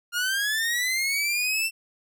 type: linear sweep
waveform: sawtooth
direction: up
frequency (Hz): 1400 to 2700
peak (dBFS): -20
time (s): 0.12-1.71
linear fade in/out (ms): 50
effects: none